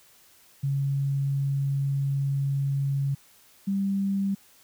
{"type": "tone pair in turn", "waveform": "sine", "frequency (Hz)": [138.59, 196.55], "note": ["C#3", "G3"], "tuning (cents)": [0, 5], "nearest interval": "tritone", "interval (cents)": 605, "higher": "second", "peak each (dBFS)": -23, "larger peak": "neither", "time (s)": [[0.63, 3.15], [3.67, 4.35]], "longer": "first", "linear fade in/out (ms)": 10, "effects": ["white hiss -57 dBFS RMS until 4.63 s"]}